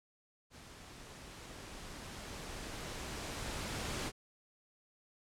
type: noise with level ramp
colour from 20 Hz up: pink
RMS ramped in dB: -54 to -38 dBFS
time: 0.5-4.12 s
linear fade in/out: 50 ms
effects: low-pass 9000 Hz 12 dB/octave